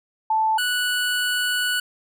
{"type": "tone pair in turn", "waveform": ["sine", "25% pulse"], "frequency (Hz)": [878, 1476.6], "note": ["A5", "F#6"], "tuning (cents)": [-4, -4], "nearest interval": "major sixth", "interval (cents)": 900, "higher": "second", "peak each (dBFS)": -17, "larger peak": "neither", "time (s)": [[0.3, 0.58], [0.58, 1.8]], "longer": "second", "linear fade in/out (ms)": 5, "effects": []}